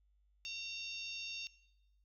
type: harmonic tone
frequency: 914 Hz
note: A#5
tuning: 34 cents flat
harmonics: 3 / 4 / 5 / 6 / 7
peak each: -44 / -48 / -51 / -51 / -54 dBFS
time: 0.45-1.47 s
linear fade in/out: 0 ms
effects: noise-tail reverb RT60 0.9 s tail -18 dB re dry + added 50 Hz sine -69 dBFS peak until 2.04 s